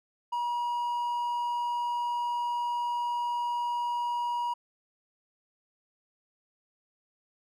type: tone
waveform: triangle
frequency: 959 Hz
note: A#5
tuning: 49 cents sharp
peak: -26 dBFS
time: 0.32-4.54 s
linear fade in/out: 10 ms
effects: none